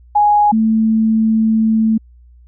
sine tone pair in turn, 830.6 / 221.1 Hz, G#5 / A3, 0 / +9 cents, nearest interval octave + major seventh, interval 2291 cents, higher first, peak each -8 / -10 dBFS, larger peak first, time 0.15-0.52 / 0.52-1.98 s, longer second, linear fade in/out 10 ms, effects added 60 Hz sine -41 dBFS peak until 2.47 s

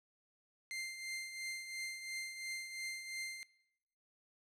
sawtooth tone with tremolo, 2093 Hz, C7, in tune, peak -35 dBFS, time 0.71-3.43 s, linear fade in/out 0 ms, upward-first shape triangle, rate 2.9 Hz, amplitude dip 60%, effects noise-tail reverb RT60 0.9 s tail -22 dB re dry + low-pass 10000 Hz 12 dB/octave

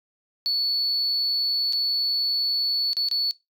sine tone with dropouts, 4435 Hz, C#8, in tune, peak -19 dBFS, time 0.46-3.31 s, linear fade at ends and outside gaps 0 ms, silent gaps 1.725-1.732 / 2.932-2.968 / 3.086-3.113 s, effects noise-tail reverb RT60 0.2 s tail -22 dB re dry + tanh soft clip ceiling -18 dBFS

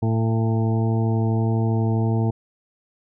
harmonic tone with a mistuned harmonic, 112.3 Hz, A2, 36 cents sharp, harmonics 1 / 2 / 3 / 4 / 6 / 7 / 8, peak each -19 / -25 / -29 / -31 / -35 / -36 / -37 dBFS, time 0.02-2.31 s, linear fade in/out 10 ms, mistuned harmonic 7, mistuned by +27 cents, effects none

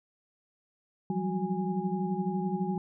sine tone cluster, 169 / 183.5 / 195.3 / 368.9 / 824 Hz, E3 / F#3 / G3 / F#4 / G#5, +43 / -14 / -6 / -5 / -14 cents, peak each -38 / -32 / -33 / -36 / -37 dBFS, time 1.1-2.78 s, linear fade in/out 2 ms, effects none

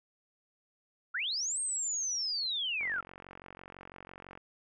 sine linear two-way sweep, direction up then down, 1290 to 8550 to 1290 Hz, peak -31 dBFS, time 1.14-3.01 s, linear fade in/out 10 ms, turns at 1.6 s
click train, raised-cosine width 0.5 ms, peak -32 dBFS, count 73, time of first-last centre 2.81-4.375 s, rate 46 Hz
effects none

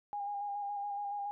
sine tone with vibrato, 813 Hz, G#5, 37 cents flat, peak -35 dBFS, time 0.13-1.31 s, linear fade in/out 0 ms, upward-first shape square, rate 7.1 Hz, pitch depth 20 cents each way, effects none

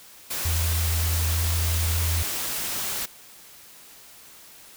white noise, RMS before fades -29 dBFS, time 0.3-3.06 s, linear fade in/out 10 ms
sine tone with pitch glide, 82.41 to 83.27 Hz, E2 to E2, 0 to +18 cents, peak -22 dBFS, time 0.45-2.23 s, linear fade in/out 5 ms, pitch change +18 cents, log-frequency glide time 1.31-2.08 s
effects white hiss -48 dBFS RMS until 4.76 s

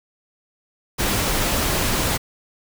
pink noise, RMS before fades -21 dBFS, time 0.98-2.18 s, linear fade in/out 20 ms, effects none

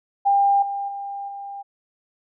sine tone with level steps, 799 Hz, G5, 33 cents sharp, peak -14 / -24 / -28 / -31 dBFS, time 0.25-1.63 s, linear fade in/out 20 ms, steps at 0.62 / 0.88 / 1.28 s, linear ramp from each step 5 ms, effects none

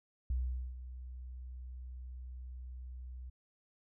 sine tone with ADSR envelope, 62.7 Hz, B1, 27 cents sharp, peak -30 dBFS, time 0.3-3.3 s, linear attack 3 ms, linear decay 440 ms, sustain -13 dB, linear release 9 ms, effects none

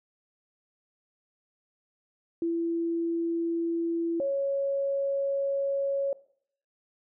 sine tone pair in turn, 335.2 / 553.8 Hz, E4 / C#5, +29 / -2 cents, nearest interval major sixth, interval 869 cents, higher second, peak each -25 dBFS, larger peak neither, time 2.42-4.2 / 4.2-6.13 s, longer second, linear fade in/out 2 ms, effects noise-tail reverb RT60 0.6 s tail -19 dB re dry

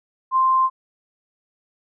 sine tone, 1046.5 Hz, C6, in tune, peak -14 dBFS, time 0.31-0.7 s, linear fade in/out 50 ms, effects none

